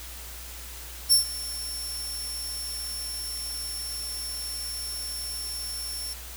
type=tone with ADSR envelope; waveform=20% pulse; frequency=5420 Hz; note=E8; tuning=47 cents sharp; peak=-9 dBFS; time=1.09-6.14 s; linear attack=31 ms; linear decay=120 ms; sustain=-18 dB; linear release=13 ms; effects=added 60 Hz sine -42 dBFS peak until 6.36 s + white hiss -42 dBFS RMS until 6.36 s